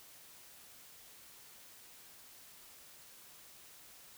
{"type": "silence", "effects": ["white hiss -57 dBFS RMS until 4.17 s"]}